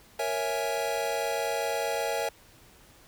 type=chord; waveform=square; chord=A# half-diminished seventh; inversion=none; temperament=equal; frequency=466.2 / 554.4 / 659.3 / 830.6 Hz; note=A#4 / C#5 / E5 / G#5; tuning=0 / 0 / 0 / 0 cents; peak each=-34 dBFS; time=0.19-2.29 s; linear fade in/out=5 ms; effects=pink hiss -56 dBFS RMS until 3.07 s